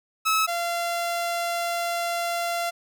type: tone pair in turn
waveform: sawtooth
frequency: 1295 / 687.3 Hz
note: E6 / F5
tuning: -31 / -28 cents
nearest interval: major seventh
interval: 1097 cents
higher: first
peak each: -16 / -21 dBFS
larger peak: first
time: 0.25-0.47 / 0.47-2.71 s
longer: second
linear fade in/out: 20 ms
effects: none